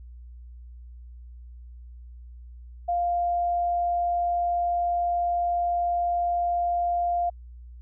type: tone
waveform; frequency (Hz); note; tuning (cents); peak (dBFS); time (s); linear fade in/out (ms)
sine; 698.5; F5; 0; -22; 2.88-7.3; 10
effects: added 60 Hz sine -41 dBFS peak until 7.81 s